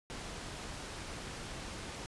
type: low-pass noise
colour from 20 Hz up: pink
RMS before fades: -44 dBFS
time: 0.1-2.06 s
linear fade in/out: 0 ms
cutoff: 8700 Hz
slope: 12 dB/octave
effects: resampled to 24000 Hz